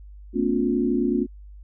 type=tone cluster; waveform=sine; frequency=223.1 / 253.3 / 282.5 / 355.7 Hz; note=A3 / B3 / C#4 / F4; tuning=+24 / +44 / +33 / +32 cents; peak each=-25 dBFS; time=0.33-1.27 s; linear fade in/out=50 ms; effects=added 50 Hz sine -40 dBFS peak until 1.63 s